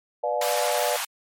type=chord; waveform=sine; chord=B diminished seventh; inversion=none; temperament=just; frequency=493.9 / 592.7 / 711.2 / 853.4 Hz; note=B4 / D5 / F5 / Ab5; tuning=0 / +16 / +31 / +47 cents; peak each=-29 / -26 / -28 / -30 dBFS; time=0.23-0.97 s; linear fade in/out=10 ms
type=high-pass noise; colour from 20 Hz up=pink; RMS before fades=-29 dBFS; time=0.41-1.05 s; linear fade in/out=5 ms; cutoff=740 Hz; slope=48 dB/octave
effects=MP3 64 kbps